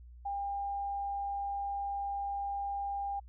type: tone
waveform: sine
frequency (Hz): 801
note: G5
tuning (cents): +37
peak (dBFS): -33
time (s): 0.25-3.2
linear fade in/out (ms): 10
effects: added 60 Hz sine -49 dBFS peak until 3.28 s